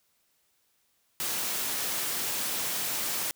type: high-pass noise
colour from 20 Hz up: white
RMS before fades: -31 dBFS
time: 1.2-3.31 s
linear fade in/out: 0 ms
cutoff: 120 Hz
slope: 12 dB/octave
effects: white hiss -71 dBFS RMS until 3.35 s